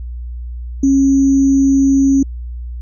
sine tone with sample-and-hold, 272.8 Hz, C#4, 28 cents flat, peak -8 dBFS, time 0.83-2.23 s, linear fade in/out 5 ms, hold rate 6300 Hz, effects added 60 Hz sine -23 dBFS peak until 2.81 s + resampled to 22050 Hz

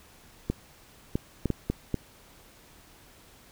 clicks, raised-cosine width 3 ms, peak -13 dBFS, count 6, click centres 0.5 / 1.155 / 1.457 / 1.503 / 1.7 / 1.943 s, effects pink hiss -55 dBFS RMS until 3.51 s

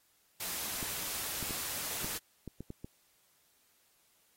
white noise, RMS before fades -38 dBFS, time 0.4-2.18 s, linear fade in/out 5 ms
clicks, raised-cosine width 3 ms, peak -29 dBFS, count 8, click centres 0.828 / 1.427 / 1.508 / 2.045 / 2.477 / 2.606 / 2.704 / 2.845 s
effects white hiss -70 dBFS RMS until 4.36 s + AAC 48 kbps

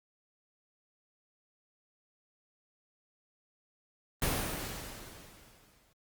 pink noise with exponential decay, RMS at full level -29 dBFS, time 4.22-5.93 s, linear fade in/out 2 ms, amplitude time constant 370 ms, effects Opus 32 kbps

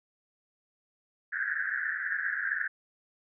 white band-pass noise, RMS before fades -32 dBFS, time 1.32-2.68 s, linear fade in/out 10 ms, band 1500 to 1800 Hz, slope 96 dB/octave, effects none

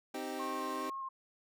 25% pulse chord, C minor, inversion none, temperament equal, 261.6 / 311.1 / 392 Hz, C4 / Eb4 / G4, 0 / 0 / 0 cents, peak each -39 dBFS, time 0.14-0.9 s, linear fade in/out 5 ms
sine tone with vibrato, 1071 Hz, C6, 40 cents sharp, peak -38 dBFS, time 0.39-1.09 s, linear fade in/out 10 ms, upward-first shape square, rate 2.4 Hz, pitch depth 13 cents each way
effects none

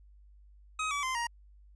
25% pulse tone with pitch steps, 1264 / 1145.8 / 1038.6 / 941.5 Hz, D#6 / D6 / C6 / A#5, +27 / -43 / -13 / +17 cents, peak -27 dBFS, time 0.79-1.27 s, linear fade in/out 5 ms, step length 120 ms, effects added 50 Hz sine -54 dBFS peak until 1.75 s + resampled to 22050 Hz

